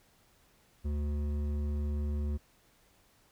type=tone with hard clipping; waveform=triangle; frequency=73.42 Hz; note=D2; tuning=in tune; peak=-32 dBFS; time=0.84-2.38 s; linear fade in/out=20 ms; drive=14 dB; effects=pink hiss -66 dBFS RMS until 3.31 s